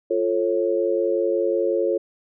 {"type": "chord", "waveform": "sine", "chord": "F augmented", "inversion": "none", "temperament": "equal with one note detuned", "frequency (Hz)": [349.2, 440, 545.5], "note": ["F4", "A4", "C#5"], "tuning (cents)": [0, 0, -28], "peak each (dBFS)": -23, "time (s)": [0.1, 1.98], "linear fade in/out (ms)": 10, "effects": []}